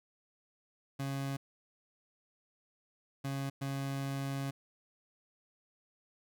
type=tone bursts at uneven times; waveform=30% pulse; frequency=137.4 Hz; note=C#3; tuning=15 cents flat; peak=-32 dBFS; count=3; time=0.99-1.37 / 3.24-3.5 / 3.61-4.51 s; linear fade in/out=10 ms; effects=none